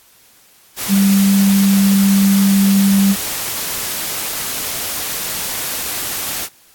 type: tone in noise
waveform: sine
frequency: 196.6 Hz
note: G3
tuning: 5 cents sharp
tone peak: -9 dBFS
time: 0.88-3.16 s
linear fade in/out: 50 ms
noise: white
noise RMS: -22 dBFS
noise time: 0.76-6.49 s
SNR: +10 dB
effects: white hiss -49 dBFS RMS until 6.74 s + AAC 64 kbps